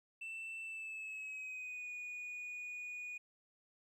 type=tone with pitch glide; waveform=sine; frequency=2667 to 2460 Hz; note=E7 to D#7; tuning=+20 to -20 cents; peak=-40 dBFS; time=0.21-3.18 s; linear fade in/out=10 ms; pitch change=-140 cents; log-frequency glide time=0.62-1.91 s; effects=tanh soft clip ceiling -42 dBFS + 13-bit